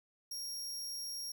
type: tone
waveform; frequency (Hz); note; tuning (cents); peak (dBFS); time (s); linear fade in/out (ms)
sawtooth; 5588; F8; 0; -37; 0.31-1.32; 5
effects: none